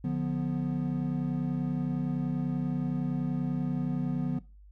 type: chord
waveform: triangle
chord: B diminished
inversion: first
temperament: equal with one note detuned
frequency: 146.83 / 177.36 / 246.9 Hz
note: D3 / F3 / B3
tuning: 0 / +27 / 0 cents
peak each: -30 dBFS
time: 0.04-4.39 s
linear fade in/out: 5 ms
effects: noise-tail reverb RT60 0.3 s tail -20 dB re dry + added 50 Hz sine -50 dBFS peak until 4.71 s